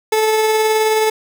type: tone with tremolo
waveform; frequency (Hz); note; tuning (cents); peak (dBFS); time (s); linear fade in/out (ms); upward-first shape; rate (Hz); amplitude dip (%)
30% pulse; 435.7; A4; -17; -9; 0.12-1.1; 5; sine; 19; 25
effects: none